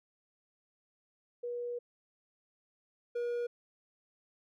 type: tone pair in turn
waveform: sine / triangle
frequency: 482.5 / 478.9 Hz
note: B4 / A#4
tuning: -40 / +47 cents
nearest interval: unison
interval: 13 cents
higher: first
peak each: -35 / -30 dBFS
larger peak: second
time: 1.43-1.79 / 3.15-3.47 s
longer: first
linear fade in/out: 10 ms
effects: none